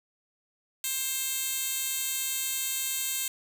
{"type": "tone with high-pass filter", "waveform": "10% pulse", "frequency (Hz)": 529, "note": "C5", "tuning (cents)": 19, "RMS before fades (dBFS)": -31, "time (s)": [0.84, 3.28], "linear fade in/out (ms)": 2, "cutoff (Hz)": 5700, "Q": 0.75, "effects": []}